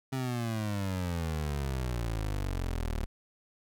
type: exponential sweep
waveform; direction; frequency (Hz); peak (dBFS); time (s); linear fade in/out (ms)
25% pulse; down; 134.1 to 36.71; -27; 0.12-3.06; 10
effects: none